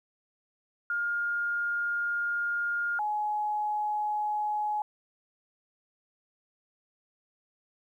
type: tone pair in turn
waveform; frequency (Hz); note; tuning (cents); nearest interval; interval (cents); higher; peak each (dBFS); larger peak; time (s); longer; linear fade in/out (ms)
sine; 1414 / 842.2; F6 / G#5; +21 / +24; major sixth; 897; first; -27; neither; 0.9-2.99 / 2.99-4.82; first; 2
effects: 11-bit